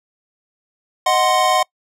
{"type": "chord", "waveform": "square", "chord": "C diminished", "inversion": "first", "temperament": "equal", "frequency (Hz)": [622.3, 740, 1046.5], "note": ["Eb5", "Gb5", "C6"], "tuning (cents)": [0, 0, 0], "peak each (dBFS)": [-21, -17, -18], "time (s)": [1.06, 1.63], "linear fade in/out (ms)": 5, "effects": ["noise-tail reverb RT60 0.1 s tail -25 dB re dry", "low-pass 10000 Hz 12 dB/octave"]}